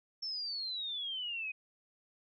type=exponential sweep; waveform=sine; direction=down; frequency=5420 to 2489 Hz; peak=-36 dBFS; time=0.22-1.52 s; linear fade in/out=10 ms; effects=none